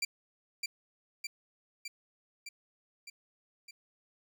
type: tone with echo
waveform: 20% pulse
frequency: 2353 Hz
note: D7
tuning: 3 cents sharp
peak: -25 dBFS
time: 0.02-0.05 s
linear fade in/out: 5 ms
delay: 610 ms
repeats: 6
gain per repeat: -3 dB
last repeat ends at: 3.71 s
effects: none